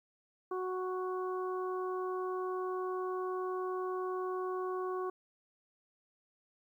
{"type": "harmonic tone", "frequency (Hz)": 369.9, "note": "F#4", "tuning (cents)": 0, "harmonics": [1, 2, 3, 4], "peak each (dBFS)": [-35, -45, -40, -53], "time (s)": [0.51, 5.1], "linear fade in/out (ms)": 5, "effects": ["12-bit"]}